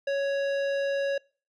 triangle tone with hard clipping, 556 Hz, C#5, 5 cents sharp, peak -27 dBFS, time 0.07-1.18 s, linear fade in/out 5 ms, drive 17 dB, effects noise-tail reverb RT60 0.4 s tail -26 dB re dry + resampled to 22050 Hz

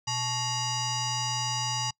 sine tone with frequency modulation, 2850 Hz, F7, 34 cents sharp, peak -26 dBFS, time 0.07-1.91 s, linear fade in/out 10 ms, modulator 991 Hz, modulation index 3.5, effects noise-tail reverb RT60 0.1 s tail -26 dB re dry + tanh soft clip ceiling -22 dBFS

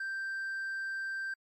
sine tone with hard clipping, 1570 Hz, G6, 2 cents sharp, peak -35 dBFS, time 0-1.34 s, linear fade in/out 5 ms, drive 2 dB, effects AAC 64 kbps

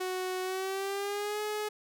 sawtooth tone with pitch glide, 370 to 422.6 Hz, F#4 to G#4, 0 to +30 cents, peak -28 dBFS, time 0-1.69 s, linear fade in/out 10 ms, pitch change +230 cents, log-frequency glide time 0.42-1.41 s, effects none

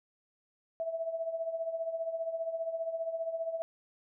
sine tone with tremolo, 657 Hz, E5, 6 cents flat, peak -29 dBFS, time 0.8-3.62 s, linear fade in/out 0 ms, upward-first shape triangle, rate 15 Hz, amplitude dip 75%, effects none

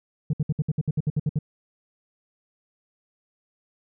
sine tone bursts, 150.7 Hz, D3, 45 cents sharp, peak -17 dBFS, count 12, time 0.3-1.389 s, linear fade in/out 5 ms, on 33 ms, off 63 ms, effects tanh soft clip ceiling -19 dBFS

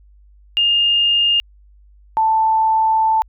sine tone pair in turn, 2824 / 883.1 Hz, F7 / A5, +19 / +6 cents, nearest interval octave + minor sixth, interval 2013 cents, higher first, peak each -12 dBFS, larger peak neither, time 0.57-1.4 / 2.17-3.22 s, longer second, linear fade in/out 0 ms, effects added 50 Hz sine -45 dBFS peak until 3.28 s

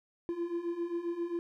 triangle beating tone pair, 337.6 / 345.1 Hz, E4 / F4, +41 / -21 cents, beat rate 7.5 Hz, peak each -36 / -32 dBFS, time 0.29-1.39 s, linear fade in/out 0 ms, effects none

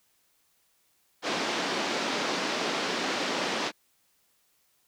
pink band-pass noise, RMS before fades -30 dBFS, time 1.22-3.72 s, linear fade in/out 50 ms, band 230 to 5600 Hz, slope 24 dB/octave, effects white hiss -69 dBFS RMS until 4.87 s

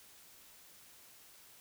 silence, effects white hiss -59 dBFS RMS until 1.6 s

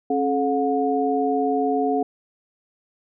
sine tone cluster, 271.6 / 430.6 / 722 Hz, C#4 / A4 / F#5, -35 / -37 / -43 cents, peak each -23 dBFS, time 0.1-2.03 s, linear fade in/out 5 ms, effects none

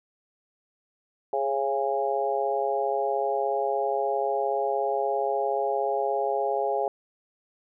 harmonic tone with a mistuned harmonic, 137 Hz, C#3, 20 cents flat, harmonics 3 / 4 / 5 / 6, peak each -29 / -29 / -29 / -29 dBFS, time 1.33-6.88 s, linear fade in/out 2 ms, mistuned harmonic 3, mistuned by +16 cents, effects none

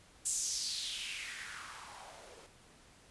blue noise with band-pass filter sweep, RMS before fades -41 dBFS, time 0.25-2.47 s, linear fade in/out 10 ms, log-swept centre 8100 to 430 Hz, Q 3.4, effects pink hiss -61 dBFS RMS until 3.1 s + resampled to 24000 Hz

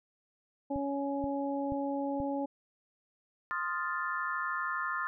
harmonic tone, 279.4 Hz, C#4, 14 cents sharp, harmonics 1 / 2 / 3, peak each -33 / -36 / -38 dBFS, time 0.7-2.46 s, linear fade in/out 10 ms
click train, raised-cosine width 5 ms, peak -29 dBFS, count 4, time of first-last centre 0.76-2.202 s, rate 2.08 Hz
sine chord, F dominant seventh, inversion second, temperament equal with one note detuned, 1050.1 / 1244.5 / 1396.9 / 1760 Hz, C6 / Eb6 / F6 / A6, +6 / 0 / 0 / 0 cents, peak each -37 dBFS, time 3.51-5.07 s, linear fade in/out 0 ms
effects none

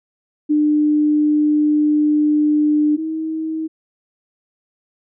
sine tone pair in turn, 300 / 317.8 Hz, D4 / D#4, +37 / +37 cents, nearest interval minor second, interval 100 cents, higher second, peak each -12 / -20 dBFS, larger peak first, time 0.49-2.97 / 2.97-3.68 s, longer first, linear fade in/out 20 ms, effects none

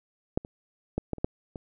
clicks, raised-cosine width 2 ms, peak -11 / -27 / -14 / -15 / -28 / -11 / -24 dBFS, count 7, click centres 0.375 / 0.449 / 0.98 / 1.133 / 1.183 / 1.245 / 1.558 s, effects none

